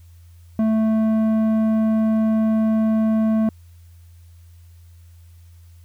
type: tone with low-pass filter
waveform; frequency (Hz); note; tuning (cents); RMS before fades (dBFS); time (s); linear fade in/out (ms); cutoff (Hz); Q
square; 220; A3; 0; -18; 0.59-3.49; 2; 720; 0.63
effects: added 85 Hz sine -43 dBFS peak until 5.84 s + white hiss -61 dBFS RMS until 5.84 s